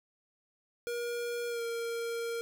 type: tone with pitch glide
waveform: square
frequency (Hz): 476 to 464.9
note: A#4 to A#4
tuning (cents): +36 to -5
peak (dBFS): -34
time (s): 0.87-2.41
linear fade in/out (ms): 0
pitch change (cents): -41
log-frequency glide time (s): 1.48-1.62
effects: none